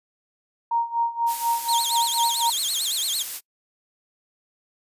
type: tone with tremolo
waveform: sine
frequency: 932.3 Hz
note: A#5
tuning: in tune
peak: -18 dBFS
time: 0.71-2.5 s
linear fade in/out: 5 ms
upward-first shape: sine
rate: 4.1 Hz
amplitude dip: 85%
type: noise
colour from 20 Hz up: blue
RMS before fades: -30 dBFS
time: 1.26-3.41 s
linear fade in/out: 50 ms
type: tone with vibrato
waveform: 25% pulse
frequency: 3729 Hz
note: A#7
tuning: in tune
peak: -19 dBFS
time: 1.68-3.23 s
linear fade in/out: 10 ms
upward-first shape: sine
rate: 8.9 Hz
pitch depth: 270 cents each way
effects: noise-tail reverb RT60 0.1 s tail -26 dB re dry + resampled to 32000 Hz